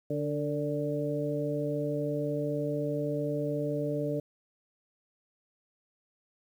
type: harmonic tone with a mistuned harmonic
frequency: 146.2 Hz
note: D3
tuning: 7 cents flat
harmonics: 1 / 2 / 3 / 4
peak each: -34 / -34 / -34 / -34 dBFS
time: 0.1-4.2 s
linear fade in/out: 5 ms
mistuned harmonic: 3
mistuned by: +38 cents
effects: 10-bit